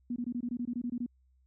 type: tone bursts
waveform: sine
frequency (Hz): 242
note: B3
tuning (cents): -35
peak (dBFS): -31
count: 12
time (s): 0.1-1.063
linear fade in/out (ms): 5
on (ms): 61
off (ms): 21
effects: added 64 Hz sine -64 dBFS peak until 1.46 s